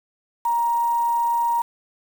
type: tone with quantisation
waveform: sine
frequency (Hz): 938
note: A#5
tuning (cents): +11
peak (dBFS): -18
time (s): 0.45-1.62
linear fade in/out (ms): 5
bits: 6
effects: none